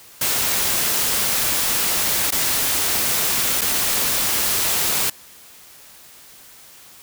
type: noise with dropouts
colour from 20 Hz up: white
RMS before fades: -20 dBFS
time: 0.21-5.1 s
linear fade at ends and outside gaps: 5 ms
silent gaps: 2.307-2.321 / 3.611-3.615 s
effects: white hiss -45 dBFS RMS until 7.02 s